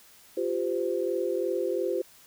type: chord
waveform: sine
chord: F suspended second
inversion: none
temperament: equal with one note detuned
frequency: 349.2 / 392 / 514.3 Hz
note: F4 / G4 / C5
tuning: 0 / 0 / -30 cents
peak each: -30 dBFS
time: 0.37-2.02 s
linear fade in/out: 5 ms
effects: white hiss -55 dBFS RMS until 2.26 s